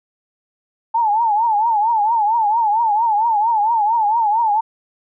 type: tone with vibrato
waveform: sine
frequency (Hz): 880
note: A5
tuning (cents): 0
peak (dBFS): -13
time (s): 0.94-4.61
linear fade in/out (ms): 10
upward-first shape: triangle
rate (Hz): 4.4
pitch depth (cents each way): 150
effects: none